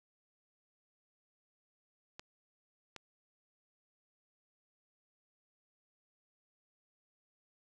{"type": "clicks", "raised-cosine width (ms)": 0.2, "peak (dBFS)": -28, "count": 2, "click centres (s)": [2.195, 2.963], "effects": []}